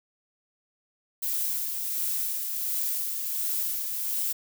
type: noise with tremolo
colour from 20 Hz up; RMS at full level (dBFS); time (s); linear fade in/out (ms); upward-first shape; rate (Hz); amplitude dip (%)
violet; -28; 1.22-4.33; 10; sine; 1.4; 35
effects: none